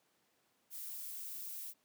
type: noise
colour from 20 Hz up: violet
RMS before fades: -45 dBFS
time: 0.7-1.74 s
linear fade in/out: 50 ms
effects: pink hiss -75 dBFS RMS until 1.84 s + high-pass 200 Hz 12 dB/octave